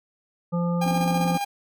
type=harmonic tone; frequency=172.8 Hz; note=F3; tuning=18 cents flat; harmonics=1 / 3 / 5 / 7; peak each=-22 / -30 / -37 / -36 dBFS; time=0.52-1.38 s; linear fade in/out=20 ms
type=tone with tremolo; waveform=45% pulse; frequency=806 Hz; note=G5; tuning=48 cents sharp; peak=-24 dBFS; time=0.81-1.45 s; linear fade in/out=10 ms; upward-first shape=square; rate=15 Hz; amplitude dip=40%
type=tone bursts; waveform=sine; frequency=265.8 Hz; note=C4; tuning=27 cents sharp; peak=-27 dBFS; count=11; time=0.86-1.372 s; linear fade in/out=0 ms; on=22 ms; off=27 ms
effects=none